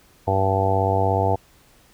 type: harmonic tone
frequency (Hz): 96.7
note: G2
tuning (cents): -23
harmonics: 1 / 2 / 3 / 4 / 5 / 6 / 7 / 8 / 9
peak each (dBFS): -22 / -33 / -31 / -29 / -25 / -33 / -24 / -26 / -25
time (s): 0.27-1.36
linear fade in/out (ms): 10
effects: pink hiss -55 dBFS RMS until 1.93 s